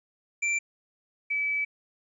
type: tone pair in turn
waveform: square / sine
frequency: 2349 / 2297 Hz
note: D7 / D7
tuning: 0 / -39 cents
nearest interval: unison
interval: 39 cents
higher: first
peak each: -25 dBFS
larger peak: neither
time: 0.42-0.59 / 1.3-1.65 s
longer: second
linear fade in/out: 10 ms
effects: resampled to 22050 Hz + 11-bit